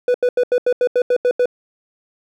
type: tone bursts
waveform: triangle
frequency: 493.9 Hz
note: B4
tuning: in tune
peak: -10 dBFS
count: 10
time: 0.08-1.457 s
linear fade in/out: 2 ms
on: 63 ms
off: 83 ms
effects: none